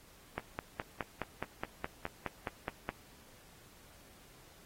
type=click train; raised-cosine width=0.5 ms; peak=-20 dBFS; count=13; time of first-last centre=0.38-2.89 s; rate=4.78 Hz; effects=pink hiss -60 dBFS RMS until 4.65 s + AAC 48 kbps